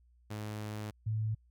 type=tone pair in turn; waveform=sawtooth / sine; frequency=106.2 / 109.19 Hz; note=G#2 / A2; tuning=+39 / -13 cents; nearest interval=unison; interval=48 cents; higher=second; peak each=-34 / -30 dBFS; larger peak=second; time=0.3-0.91 / 1.06-1.35 s; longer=first; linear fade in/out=10 ms; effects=added 60 Hz sine -62 dBFS peak until 1.5 s